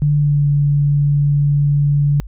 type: tone with pitch glide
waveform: sine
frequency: 147.1 to 144.24 Hz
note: D3 to D3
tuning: +3 to -31 cents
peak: -11 dBFS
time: 0.02-2.2 s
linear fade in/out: 0 ms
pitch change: -34 cents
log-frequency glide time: 0.16-0.45 s
effects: added 50 Hz sine -29 dBFS peak until 2.27 s